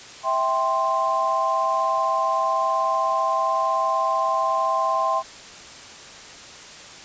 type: chord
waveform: sine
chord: C major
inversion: first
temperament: just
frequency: 654.1 / 784.9 / 1046.5 Hz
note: E5 / G5 / C6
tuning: -14 / +2 / 0 cents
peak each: -25 / -26 / -21 dBFS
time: 0.23-5.23 s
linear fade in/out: 50 ms
effects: white hiss -41 dBFS RMS until 7.04 s + resampled to 16000 Hz